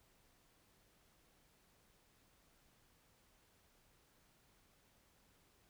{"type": "silence", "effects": ["pink hiss -72 dBFS RMS until 5.69 s"]}